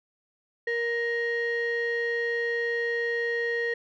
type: tone pair together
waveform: sine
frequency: 468.9 / 1874.4 Hz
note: A#4 / A#6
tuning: +10 / +9 cents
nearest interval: 2 octaves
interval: 2399 cents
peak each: -26 dBFS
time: 0.67-3.74 s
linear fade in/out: 5 ms
effects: tanh soft clip ceiling -22 dBFS